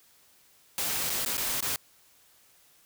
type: noise with dropouts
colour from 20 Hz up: white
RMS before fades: -30 dBFS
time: 0.78-1.76 s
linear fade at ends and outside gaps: 1 ms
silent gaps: 1.097-1.101 / 1.249-1.26 / 1.37-1.378 / 1.606-1.625 s
effects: white hiss -61 dBFS RMS until 2.85 s